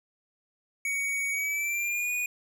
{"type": "tone with pitch glide", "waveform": "square", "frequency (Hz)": [2244, 2461], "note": ["C#7", "D#7"], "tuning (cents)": [21, -20], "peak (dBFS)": -28, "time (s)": [0.85, 2.26], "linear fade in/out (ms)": 2, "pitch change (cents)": 159, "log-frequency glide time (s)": [1.32, 2.12], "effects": []}